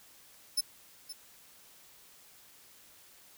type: tone with echo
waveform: 25% pulse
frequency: 5274 Hz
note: E8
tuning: in tune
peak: -21 dBFS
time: 0.57-0.61 s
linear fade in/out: 10 ms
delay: 520 ms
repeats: 1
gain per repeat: -14 dB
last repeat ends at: 1.13 s
effects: white hiss -58 dBFS RMS until 3.37 s